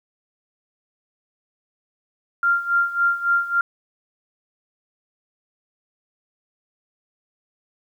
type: tone with tremolo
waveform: sine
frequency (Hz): 1391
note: F6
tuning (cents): -7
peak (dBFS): -14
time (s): 2.43-3.61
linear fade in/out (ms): 2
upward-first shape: sine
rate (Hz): 3.6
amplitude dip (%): 80
effects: 9-bit